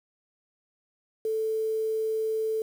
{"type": "tone with quantisation", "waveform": "sine", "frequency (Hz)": 440, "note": "A4", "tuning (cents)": 0, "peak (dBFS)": -25, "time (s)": [1.25, 2.62], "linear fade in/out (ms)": 2, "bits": 8, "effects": []}